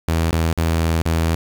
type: tone with dropouts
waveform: sawtooth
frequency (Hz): 81.9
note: E2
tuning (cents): -11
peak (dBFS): -12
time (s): 0.08-1.35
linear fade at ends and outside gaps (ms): 0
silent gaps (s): 0.31-0.329 / 0.529-0.576 / 1.02-1.055
effects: 7-bit